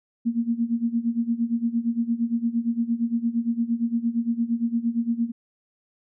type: tone with tremolo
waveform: sine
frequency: 233.1 Hz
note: A#3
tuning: in tune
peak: -18 dBFS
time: 0.25-5.32 s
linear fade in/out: 20 ms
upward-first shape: sine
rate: 8.7 Hz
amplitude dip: 85%
effects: none